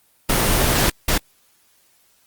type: noise bursts at uneven times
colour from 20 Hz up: pink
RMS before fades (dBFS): -17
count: 2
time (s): 0.29-0.9 / 1.08-1.18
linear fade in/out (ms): 5
effects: white hiss -59 dBFS RMS until 2.26 s + Opus 24 kbps